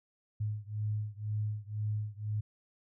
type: beating tone pair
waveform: sine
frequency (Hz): 105.2 / 107.2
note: G#2 / A2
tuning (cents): +23 / -45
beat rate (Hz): 2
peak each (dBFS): -35 / -36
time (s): 0.4-2.41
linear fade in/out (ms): 10
effects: none